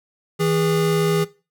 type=tone pair together; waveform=square; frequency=162.3 / 409 Hz; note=E3 / G#4; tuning=-27 / -26 cents; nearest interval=octave + major third; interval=1601 cents; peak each=-21 dBFS; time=0.39-1.25 s; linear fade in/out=20 ms; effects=noise-tail reverb RT60 0.3 s tail -18 dB re dry